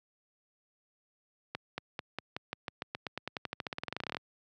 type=accelerating click train; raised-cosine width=0.3 ms; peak=-19 dBFS; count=30; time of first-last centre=1.55-4.169 s; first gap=230 ms; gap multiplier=0.92; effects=high-pass 100 Hz 12 dB/octave